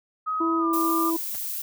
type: tone with pitch glide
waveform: sine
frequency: 1264 to 1196.5 Hz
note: D#6 to D6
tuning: +27 to +32 cents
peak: -24 dBFS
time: 0.26-1.11 s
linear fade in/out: 20 ms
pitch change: -95 cents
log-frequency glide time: 0.58-0.67 s
type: harmonic tone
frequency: 329.6 Hz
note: E4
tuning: in tune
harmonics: 1 / 2 / 3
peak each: -23 / -41 / -33 dBFS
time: 0.4-1.17 s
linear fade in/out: 10 ms
type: noise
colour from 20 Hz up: violet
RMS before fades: -31 dBFS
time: 0.73-1.62 s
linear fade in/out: 5 ms
type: noise with exponential decay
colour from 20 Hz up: pink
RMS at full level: -38 dBFS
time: 1.34-1.42 s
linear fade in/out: 5 ms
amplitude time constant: 16 ms
effects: none

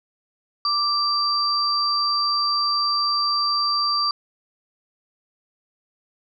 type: tone pair together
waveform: sine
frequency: 1174.7 / 4696 Hz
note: D6 / D8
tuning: 0 / -1 cents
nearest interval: 2 octaves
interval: 2399 cents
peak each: -22 / -21 dBFS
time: 0.65-4.11 s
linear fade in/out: 2 ms
effects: none

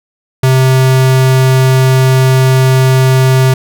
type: tone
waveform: square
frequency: 130.81 Hz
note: C3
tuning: in tune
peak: -6 dBFS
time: 0.43-3.54 s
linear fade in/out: 5 ms
effects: none

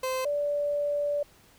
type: tone pair in turn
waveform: 30% pulse / sine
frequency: 518 / 581.4 Hz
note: C5 / D5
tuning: -17 / -18 cents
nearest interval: major second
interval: 199 cents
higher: second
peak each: -25 dBFS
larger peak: neither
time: 0.03-0.25 / 0.25-1.23 s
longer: second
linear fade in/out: 5 ms
effects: pink hiss -58 dBFS RMS until 1.58 s

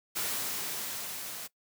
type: noise with level ramp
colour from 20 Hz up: white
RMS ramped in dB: -32 to -41 dBFS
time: 0.15-1.48 s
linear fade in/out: 20 ms
effects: noise-tail reverb RT60 0.1 s tail -20 dB re dry + high-pass 100 Hz 12 dB/octave

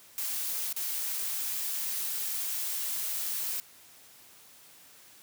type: noise with dropouts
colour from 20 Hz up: blue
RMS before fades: -33 dBFS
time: 0.18-3.6 s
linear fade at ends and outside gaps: 0 ms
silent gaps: 0.727-0.764 s
effects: white hiss -55 dBFS RMS until 5.22 s + high-pass 60 Hz 12 dB/octave

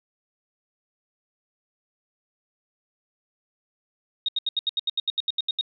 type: tone bursts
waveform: sine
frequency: 3729 Hz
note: A#7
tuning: in tune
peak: -21 dBFS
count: 14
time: 4.26-5.611 s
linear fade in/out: 2 ms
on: 25 ms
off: 77 ms
effects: none

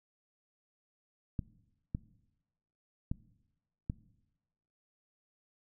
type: clicks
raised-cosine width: 5 ms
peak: -21 dBFS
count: 4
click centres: 1.392 / 1.949 / 3.115 / 3.899 s
effects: noise-tail reverb RT60 1.0 s tail -20 dB re dry

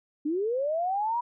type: linear sweep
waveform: sine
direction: up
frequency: 284.1 to 976 Hz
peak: -25 dBFS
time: 0.25-1.21 s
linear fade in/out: 10 ms
effects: none

